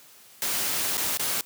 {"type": "noise with dropouts", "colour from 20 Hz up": "white", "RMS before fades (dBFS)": -27, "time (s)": [0.42, 1.41], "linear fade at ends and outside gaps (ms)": 1, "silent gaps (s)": [[0.971, 0.978], [1.173, 1.195]], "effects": ["white hiss -52 dBFS RMS until 1.45 s", "high-pass 100 Hz 12 dB/octave"]}